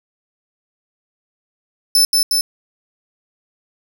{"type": "tone with echo", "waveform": "sawtooth", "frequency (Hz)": 5274, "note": "E8", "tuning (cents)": 0, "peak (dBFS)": -7, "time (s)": [1.95, 2.05], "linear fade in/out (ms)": 2, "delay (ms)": 180, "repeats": 2, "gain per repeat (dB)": -2, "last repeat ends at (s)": 2.41, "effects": []}